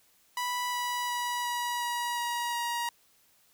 sawtooth tone with pitch steps, 985 / 978.8 / 972.6 / 966.4 / 960.3 / 954.2 / 948.2 Hz, B5 / B5 / B5 / B5 / B5 / A#5 / A#5, -5 / -16 / -27 / -38 / -49 / +40 / +29 cents, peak -26 dBFS, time 0.37-2.89 s, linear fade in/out 2 ms, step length 360 ms, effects white hiss -65 dBFS RMS until 3.53 s

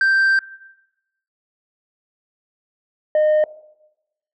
sine tone pair in turn, 1568 / 612.6 Hz, G6 / D#5, 0 / -27 cents, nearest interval octave + major third, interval 1627 cents, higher first, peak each -10 dBFS, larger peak neither, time 0.01-0.39 / 3.15-3.44 s, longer first, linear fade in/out 2 ms, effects noise-tail reverb RT60 0.9 s tail -19 dB re dry + tanh soft clip ceiling -12 dBFS

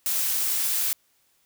blue noise, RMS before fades -25 dBFS, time 0.06-0.93 s, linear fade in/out 0 ms, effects white hiss -66 dBFS RMS until 1.45 s

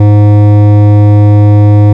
sine tone with hard clipping, 103.83 Hz, G#2, in tune, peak -3 dBFS, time 0-1.93 s, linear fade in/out 5 ms, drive 13 dB, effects none

